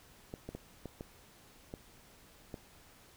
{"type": "clicks", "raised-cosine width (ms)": 2, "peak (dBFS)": -28, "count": 7, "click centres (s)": [0.339, 0.49, 0.55, 0.857, 1.009, 1.739, 2.542], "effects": ["pink hiss -60 dBFS RMS until 3.16 s"]}